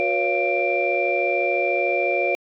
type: tone cluster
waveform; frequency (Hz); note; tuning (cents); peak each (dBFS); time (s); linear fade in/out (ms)
sine; 362.5 / 485.1 / 559 / 690 / 2365; F#4 / B4 / C#5 / F5 / D7; -35 / -31 / +14 / -21 / +12; -26 / -27 / -24 / -25 / -23; 0-2.35; 0
effects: tanh soft clip ceiling -9 dBFS